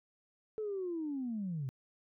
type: linear sweep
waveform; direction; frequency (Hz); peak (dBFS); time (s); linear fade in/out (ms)
sine; down; 440 to 123.6; -34; 0.58-1.69; 0
effects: tanh soft clip ceiling -30 dBFS